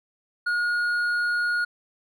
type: tone with hard clipping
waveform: sine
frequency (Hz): 1438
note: F#6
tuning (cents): -50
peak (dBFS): -23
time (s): 0.46-1.65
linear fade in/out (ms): 10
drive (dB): 4
effects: none